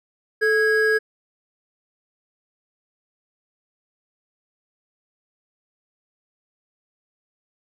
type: tone pair together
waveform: triangle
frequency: 436.2 / 1649 Hz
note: A4 / G#6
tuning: -15 / -13 cents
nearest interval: octave + major seventh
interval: 2302 cents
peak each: -17 dBFS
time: 0.41-0.99 s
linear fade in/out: 20 ms
effects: none